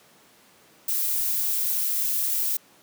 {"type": "noise", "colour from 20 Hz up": "violet", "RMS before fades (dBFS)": -25, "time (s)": [0.88, 2.57], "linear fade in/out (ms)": 5, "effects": ["pink hiss -55 dBFS RMS until 2.82 s", "high-pass 200 Hz 12 dB/octave"]}